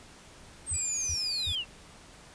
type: linear sweep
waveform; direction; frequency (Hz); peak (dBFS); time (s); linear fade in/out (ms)
sine; down; 8500 to 2637; -29; 0.66-1.65; 50
type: tone bursts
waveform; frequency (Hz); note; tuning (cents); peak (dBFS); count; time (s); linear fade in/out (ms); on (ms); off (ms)
sine; 82.2; E2; -4; -33; 3; 0.71-1.524; 5; 58; 320
type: tone with pitch glide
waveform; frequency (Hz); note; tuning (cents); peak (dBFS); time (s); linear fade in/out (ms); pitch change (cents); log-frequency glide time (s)
5% pulse; 2420 to 2467; D#7 to D#7; -49 to -15; -30; 0.74-1.55; 0; +34; 0.86-1.43
effects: pink hiss -52 dBFS RMS until 2.34 s + resampled to 22050 Hz